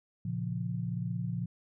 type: chord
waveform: sine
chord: Bb minor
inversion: none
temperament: equal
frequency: 116.54 / 138.59 / 174.61 Hz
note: Bb2 / Db3 / F3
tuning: 0 / 0 / 0 cents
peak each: -35 / -38 / -35 dBFS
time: 0.25-1.46 s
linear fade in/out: 5 ms
effects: none

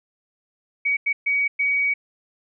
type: tone bursts at uneven times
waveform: sine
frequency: 2259 Hz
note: C#7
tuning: 32 cents sharp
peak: -18 dBFS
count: 4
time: 0.85-0.97 / 1.06-1.13 / 1.26-1.48 / 1.59-1.94 s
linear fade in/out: 10 ms
effects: none

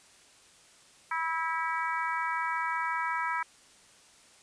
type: harmonic tone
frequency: 325.4 Hz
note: E4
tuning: 22 cents flat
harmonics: 3 / 4 / 5 / 6 / 7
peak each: -32 / -34 / -36 / -38 / -39 dBFS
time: 1.11-3.43 s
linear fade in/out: 5 ms
effects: white hiss -58 dBFS RMS until 4.42 s + resampled to 22050 Hz

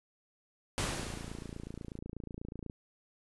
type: noise with exponential decay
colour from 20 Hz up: pink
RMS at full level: -32 dBFS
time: 0.78-1.98 s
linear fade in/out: 0 ms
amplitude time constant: 260 ms
type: click train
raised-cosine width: 3 ms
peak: -29 dBFS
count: 52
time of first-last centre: 0.89-2.699 s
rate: 28.2 Hz
effects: resampled to 24000 Hz

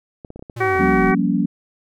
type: clicks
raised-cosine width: 2 ms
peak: -22 dBFS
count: 8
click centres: 0.248 / 0.304 / 0.36 / 0.394 / 0.425 / 0.498 / 0.757 / 0.859 s
type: linear sweep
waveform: square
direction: down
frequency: 121.3 to 33.17 Hz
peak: -28 dBFS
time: 0.56-1.12 s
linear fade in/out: 10 ms
type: harmonic tone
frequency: 379.3 Hz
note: F#4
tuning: 43 cents sharp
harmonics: 1 / 2 / 3 / 4 / 5 / 6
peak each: -19 / -22 / -24 / -25 / -26 / -27 dBFS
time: 0.6-1.15 s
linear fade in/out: 10 ms
type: chord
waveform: sine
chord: G half-diminished seventh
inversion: third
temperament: just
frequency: 176.4 / 196 / 235.2 / 282.2 Hz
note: F3 / G3 / Bb3 / Db4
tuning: +18 / 0 / +16 / +31 cents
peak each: -21 dBFS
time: 0.79-1.46 s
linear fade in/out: 10 ms
effects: none

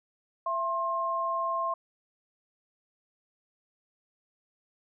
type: tone pair together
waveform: sine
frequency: 669.6 / 1063 Hz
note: E5 / C6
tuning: +27 / +27 cents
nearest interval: minor sixth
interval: 800 cents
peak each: -33 / -28 dBFS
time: 0.46-1.74 s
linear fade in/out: 5 ms
effects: none

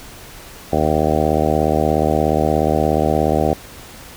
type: harmonic tone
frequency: 76.9 Hz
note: D#2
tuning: 20 cents flat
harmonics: 1 / 2 / 3 / 4 / 5 / 6 / 7 / 8 / 9 / 10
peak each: -23 / -23 / -23 / -23 / -23 / -23 / -23 / -23 / -23 / -23 dBFS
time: 0.72-3.54 s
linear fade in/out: 10 ms
effects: pink hiss -38 dBFS RMS until 4.16 s

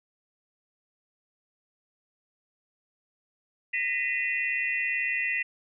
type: tone cluster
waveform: sine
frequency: 1866 / 2004 / 2471 / 2707 Hz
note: A#6 / B6 / D#7 / E7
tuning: +1 / +25 / -13 / +45 cents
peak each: -34 / -29 / -32 / -32 dBFS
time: 3.73-5.43 s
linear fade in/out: 10 ms
effects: none

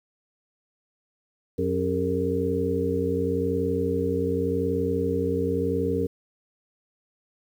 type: harmonic tone with a mistuned harmonic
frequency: 91.8 Hz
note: F#2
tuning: 13 cents flat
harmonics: 1 / 2 / 3 / 4 / 5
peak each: -30 / -31 / -29 / -30 / -26 dBFS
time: 1.58-6.07 s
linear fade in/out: 10 ms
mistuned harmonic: 4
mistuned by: +140 cents
effects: 9-bit

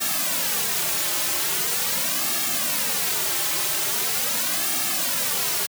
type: noise with flanger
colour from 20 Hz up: white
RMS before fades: -24 dBFS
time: 0-5.67 s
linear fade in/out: 20 ms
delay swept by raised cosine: 2 to 4.3 ms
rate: 0.42 Hz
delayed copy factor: -0.9
effects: high-pass 150 Hz 12 dB/octave

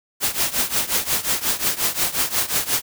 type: noise with tremolo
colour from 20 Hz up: white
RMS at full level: -18 dBFS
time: 0.2-2.82 s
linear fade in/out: 50 ms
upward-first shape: triangle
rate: 5.6 Hz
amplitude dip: 90%
effects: none

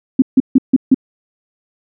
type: tone bursts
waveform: sine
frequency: 261.6 Hz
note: C4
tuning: in tune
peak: -4 dBFS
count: 5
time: 0.19-0.945 s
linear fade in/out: 5 ms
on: 31 ms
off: 150 ms
effects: none

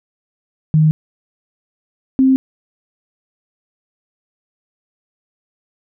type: tone pair in turn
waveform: sine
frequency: 155.56 / 263.7 Hz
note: D#3 / C4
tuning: 0 / +14 cents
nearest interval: major sixth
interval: 914 cents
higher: second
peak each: -8 dBFS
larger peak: neither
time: 0.74-0.91 / 2.19-2.36 s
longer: neither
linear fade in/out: 0 ms
effects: none

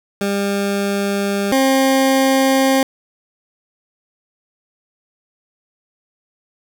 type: tone pair in turn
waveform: 20% pulse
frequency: 200 / 267 Hz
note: G3 / C4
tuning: +35 / +35 cents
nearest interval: perfect fourth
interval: 500 cents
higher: second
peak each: -12 / -7 dBFS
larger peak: second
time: 0.21-1.52 / 1.52-2.83 s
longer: neither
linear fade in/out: 2 ms
effects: none

